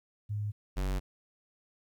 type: tone pair in turn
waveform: sine / square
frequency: 104.3 / 47.19 Hz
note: G#2 / F#1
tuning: +8 / +35 cents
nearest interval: octave + major second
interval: 1373 cents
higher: first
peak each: -31 / -30 dBFS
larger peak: second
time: 0.29-0.52 / 0.76-1 s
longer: second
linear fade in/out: 20 ms
effects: 12-bit